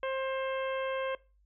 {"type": "harmonic tone", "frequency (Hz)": 530, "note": "C5", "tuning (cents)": 22, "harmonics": [1, 2, 3, 4, 5, 6], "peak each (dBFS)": [-32, -38, -42, -44, -46, -48], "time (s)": [0.03, 1.15], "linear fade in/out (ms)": 2, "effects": ["noise-tail reverb RT60 0.3 s tail -21 dB re dry", "added 50 Hz sine -63 dBFS peak until 1.45 s"]}